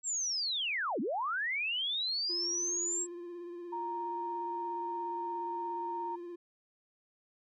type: linear two-way sweep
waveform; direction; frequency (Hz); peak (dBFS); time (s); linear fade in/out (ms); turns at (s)
sine; down then up; 7700 to 196 to 7700; -31; 0.03-3.07; 50; 1
type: tone with vibrato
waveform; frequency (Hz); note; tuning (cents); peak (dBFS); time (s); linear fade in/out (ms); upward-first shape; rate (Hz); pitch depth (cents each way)
triangle; 348; F4; -6; -39; 2.29-6.36; 10; sine; 17; 27
type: tone with pitch glide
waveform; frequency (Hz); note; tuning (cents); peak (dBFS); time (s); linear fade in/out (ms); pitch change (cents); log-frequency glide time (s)
sine; 932.3 to 926.4; A#5 to A#5; 0 to -11; -35; 3.72-6.16; 10; -11; 4.14-5.37
effects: none